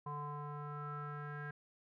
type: tone with low-pass filter sweep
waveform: square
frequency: 146.83 Hz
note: D3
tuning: in tune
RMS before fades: -44 dBFS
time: 0.06-1.51 s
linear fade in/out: 5 ms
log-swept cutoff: 1000 to 1600 Hz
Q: 8.8
effects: none